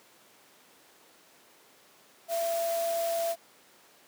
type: tone in noise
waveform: sine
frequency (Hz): 672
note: E5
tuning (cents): +33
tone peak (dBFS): -27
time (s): 2.28-3.36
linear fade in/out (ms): 50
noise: white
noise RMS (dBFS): -39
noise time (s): 2.28-3.36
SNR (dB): +9
effects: pink hiss -58 dBFS RMS until 4.07 s + high-pass 300 Hz 12 dB/octave